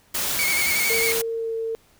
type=noise; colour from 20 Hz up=white; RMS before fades=-25 dBFS; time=0.14-1.22 s; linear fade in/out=10 ms
type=tone with vibrato; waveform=40% pulse; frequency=2214 Hz; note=C#7; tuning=3 cents flat; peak=-21 dBFS; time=0.39-1.12 s; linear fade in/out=0 ms; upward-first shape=square; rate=11 Hz; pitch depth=39 cents each way
type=tone with pitch glide; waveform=sine; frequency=456.2 to 451.5 Hz; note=A#4 to A4; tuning=-37 to +45 cents; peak=-24 dBFS; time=0.9-1.75 s; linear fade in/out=0 ms; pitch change=-18 cents; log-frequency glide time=1.34-1.55 s
effects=pink hiss -58 dBFS RMS until 1.99 s

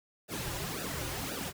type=noise with flanger; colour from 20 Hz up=pink; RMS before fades=-37 dBFS; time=0.28-1.53 s; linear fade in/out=50 ms; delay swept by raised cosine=0.92 to 4.62 ms; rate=1.9 Hz; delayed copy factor=-0.95; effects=none

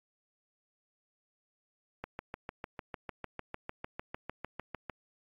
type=click train; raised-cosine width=0.5 ms; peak=-23 dBFS; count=20; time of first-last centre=2.04-4.897 s; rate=6.65 Hz; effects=AAC 64 kbps

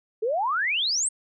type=exponential sweep; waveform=sine; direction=up; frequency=415.7 to 8790 Hz; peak=-22 dBFS; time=0.22-1.09 s; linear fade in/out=10 ms; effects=none

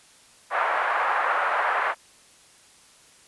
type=band-pass noise; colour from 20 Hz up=white; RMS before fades=-24 dBFS; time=0.5-1.95 s; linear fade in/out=50 ms; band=630 to 1600 Hz; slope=24 dB/octave; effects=white hiss -54 dBFS RMS until 3.27 s + resampled to 24000 Hz

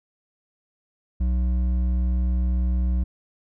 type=tone with hard clipping; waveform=sine; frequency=61.74 Hz; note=B1; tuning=in tune; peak=-21 dBFS; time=1.2-3.04 s; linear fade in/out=10 ms; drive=7 dB; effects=none

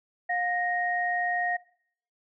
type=tone pair together; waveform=sine; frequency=712 / 1867.1 Hz; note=F5 / A#6; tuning=+33 / +2 cents; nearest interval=octave + perfect fourth; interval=1669 cents; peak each=-28 dBFS; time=0.29-1.57 s; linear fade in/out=10 ms; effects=noise-tail reverb RT60 0.6 s tail -21 dB re dry

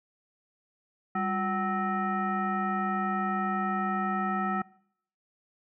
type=tone with frequency modulation; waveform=sine; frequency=752 Hz; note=F#5; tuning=28 cents sharp; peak=-26 dBFS; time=1.15-4.62 s; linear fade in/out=5 ms; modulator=554 Hz; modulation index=1.5; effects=noise-tail reverb RT60 0.7 s tail -24 dB re dry

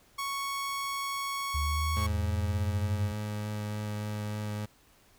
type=tone; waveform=sawtooth; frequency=1108.7 Hz; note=C#6; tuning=in tune; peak=-28 dBFS; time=0.18-2.07 s; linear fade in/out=10 ms
type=linear sweep; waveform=sine; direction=up; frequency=72.5 to 98 Hz; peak=-28 dBFS; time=1.54-3.12 s; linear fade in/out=10 ms
type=tone with vibrato; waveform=30% pulse; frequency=105.4 Hz; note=G#2; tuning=26 cents sharp; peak=-30 dBFS; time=1.96-4.66 s; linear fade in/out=10 ms; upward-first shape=sine; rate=3.4 Hz; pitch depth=9 cents each way
effects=pink hiss -62 dBFS RMS until 5.18 s

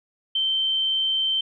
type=tone; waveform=sine; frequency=3111 Hz; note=G7; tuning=14 cents flat; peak=-20 dBFS; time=0.35-1.41 s; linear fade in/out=5 ms; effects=none

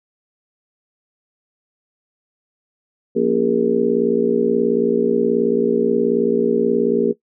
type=harmonic tone with a mistuned harmonic; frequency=58.6 Hz; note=A#1; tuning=10 cents sharp; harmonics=3 / 4 / 5 / 6 / 7 / 8; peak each=-29 / -20 / -25 / -24 / -18 / -20 dBFS; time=3.15-7.13 s; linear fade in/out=20 ms; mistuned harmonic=5; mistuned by=-90 cents; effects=noise-tail reverb RT60 0.1 s tail -18 dB re dry

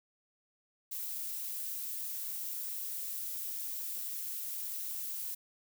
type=noise; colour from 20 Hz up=violet; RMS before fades=-39 dBFS; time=0.91-5.35 s; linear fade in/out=10 ms; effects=none

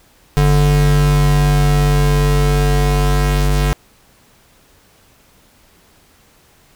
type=tone pair together; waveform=square; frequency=48.72 / 146 Hz; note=G1 / D3; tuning=-10 / -10 cents; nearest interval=octave + perfect fifth; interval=1900 cents; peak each=-14 dBFS; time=0.37-3.73 s; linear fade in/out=0 ms; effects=pink hiss -51 dBFS RMS until 6.75 s

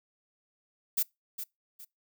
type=noise with echo; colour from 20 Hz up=violet; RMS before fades=-27 dBFS; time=0.97-1.03 s; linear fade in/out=10 ms; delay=410 ms; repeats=2; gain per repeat=-10 dB; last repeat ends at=1.85 s; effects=noise-tail reverb RT60 0.2 s tail -25 dB re dry

